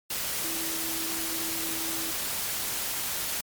sine tone in noise, 326.9 Hz, E4, 14 cents flat, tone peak -38 dBFS, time 0.44-2.11 s, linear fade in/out 5 ms, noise white, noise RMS -31 dBFS, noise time 0.1-3.41 s, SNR -10 dB, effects MP3 96 kbps

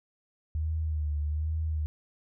sine tone with vibrato, 76.7 Hz, D#2, 24 cents flat, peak -27 dBFS, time 0.55-1.86 s, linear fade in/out 0 ms, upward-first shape sine, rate 1.2 Hz, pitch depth 61 cents each way, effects none

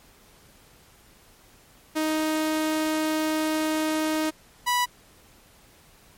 sawtooth tone pair in turn, 312.1 / 982 Hz, D#4 / B5, +5 / -10 cents, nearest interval octave + minor sixth, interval 1985 cents, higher second, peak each -19 / -17 dBFS, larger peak second, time 1.95-4.31 / 4.66-4.86 s, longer first, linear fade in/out 20 ms, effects pink hiss -55 dBFS RMS until 6.17 s + MP3 64 kbps

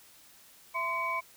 sine tone cluster, 665 / 1033 / 2262 Hz, E5 / C6 / C#7, +15 / -22 / +34 cents, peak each -39 / -31 / -33 dBFS, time 0.74-1.21 s, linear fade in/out 20 ms, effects tanh soft clip ceiling -20 dBFS + white hiss -57 dBFS RMS until 1.36 s

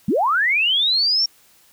sine linear sweep, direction up, 155.56 to 5588 Hz, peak -15 dBFS, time 0.08-1.26 s, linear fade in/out 5 ms, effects white hiss -54 dBFS RMS until 1.72 s

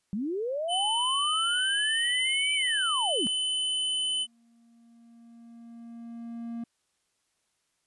sine linear two-way sweep, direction up then down, 183.6 to 2335 to 183.6 Hz, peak -28 dBFS, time 0.13-3.27 s, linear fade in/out 0 ms, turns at 2.54 s
square tone, 3025 Hz, F#7, 38 cents sharp, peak -27 dBFS, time 0.68-4.27 s, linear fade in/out 50 ms
triangle tone with exponential growth, 232.7 Hz, A#3, 3 cents flat, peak -30 dBFS, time 3.51-6.64 s, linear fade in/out 5 ms, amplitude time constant 680 ms
effects white hiss -75 dBFS RMS until 7.86 s + resampled to 24000 Hz

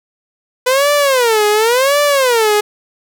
sawtooth tone with vibrato, 493.9 Hz, B4, in tune, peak -6 dBFS, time 0.66-2.61 s, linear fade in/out 10 ms, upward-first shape sine, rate 0.92 Hz, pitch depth 290 cents each way, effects none

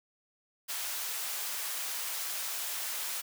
white high-pass noise, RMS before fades -36 dBFS, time 0.68-3.22 s, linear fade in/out 20 ms, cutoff 690 Hz, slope 12 dB/octave, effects none

